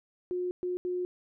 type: tone bursts at uneven times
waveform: sine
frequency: 360 Hz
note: F#4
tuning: 47 cents flat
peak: -29 dBFS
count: 3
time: 0.31-0.51 / 0.63-0.77 / 0.85-1.05 s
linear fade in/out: 0 ms
effects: none